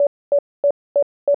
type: tone bursts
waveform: sine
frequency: 571 Hz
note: D5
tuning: 49 cents flat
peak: -11 dBFS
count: 5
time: 0-1.345 s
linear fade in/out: 2 ms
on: 69 ms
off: 250 ms
effects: none